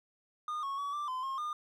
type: tone with pitch steps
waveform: triangle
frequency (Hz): 1221 / 1101 / 1134 / 1178 / 1025 / 1072 / 1213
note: D#6 / C#6 / C#6 / D6 / C6 / C6 / D#6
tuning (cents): -33 / -12 / +39 / +5 / -36 / +42 / -44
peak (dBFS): -32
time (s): 0.48-1.53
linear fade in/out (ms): 2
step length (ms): 150
effects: none